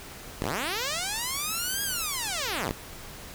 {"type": "linear two-way sweep", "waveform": "5% pulse", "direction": "up then down", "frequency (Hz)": [37, 1653, 37], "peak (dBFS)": -17, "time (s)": [0.42, 2.71], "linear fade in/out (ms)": 0, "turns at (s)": 1.83, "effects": ["pink hiss -43 dBFS RMS until 3.34 s"]}